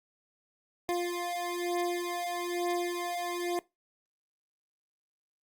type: beating tone pair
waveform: 25% pulse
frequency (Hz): 349.9 / 351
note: F4 / F4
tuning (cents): +3 / +9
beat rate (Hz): 1.1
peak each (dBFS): -30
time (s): 0.89-3.59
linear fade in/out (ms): 0
effects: noise-tail reverb RT60 0.2 s tail -20 dB re dry + Opus 48 kbps